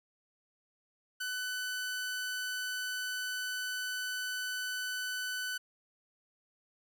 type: tone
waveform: sawtooth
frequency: 1500 Hz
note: F#6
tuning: 23 cents sharp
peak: -31 dBFS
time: 1.2-5.58 s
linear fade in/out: 10 ms
effects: none